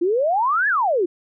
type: exponential two-way sweep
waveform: sine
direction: up then down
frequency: 329.6 to 1760 to 329.6 Hz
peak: -16 dBFS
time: 0.01-1.06 s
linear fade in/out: 10 ms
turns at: 0.68 s
effects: none